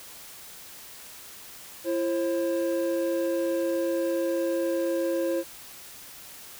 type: tone pair together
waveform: triangle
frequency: 337 / 535 Hz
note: E4 / C5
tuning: +38 / +38 cents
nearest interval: minor sixth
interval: 800 cents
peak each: -25 dBFS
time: 1.84-5.44 s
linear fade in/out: 50 ms
effects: white hiss -45 dBFS RMS until 6.59 s